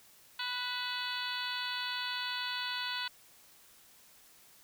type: harmonic tone with a mistuned harmonic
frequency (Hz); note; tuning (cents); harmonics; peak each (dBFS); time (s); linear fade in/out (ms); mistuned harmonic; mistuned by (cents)
493.9; B4; 0; 2 / 3 / 4 / 5 / 6 / 7 / 8 / 9; -42 / -40 / -45 / -44 / -44 / -42 / -42 / -43; 0.39-3.08; 5; 5; +57
effects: white hiss -60 dBFS RMS until 4.63 s